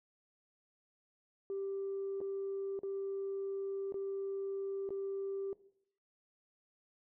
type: tone with dropouts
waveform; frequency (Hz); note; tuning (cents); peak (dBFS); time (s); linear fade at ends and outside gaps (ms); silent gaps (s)
sine; 392; G4; 0; -35; 1.5-5.53; 1; 2.205-2.213 / 2.791-2.833 / 3.923-3.942 / 4.891-4.905
effects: noise-tail reverb RT60 0.7 s tail -18 dB re dry + tanh soft clip ceiling -32 dBFS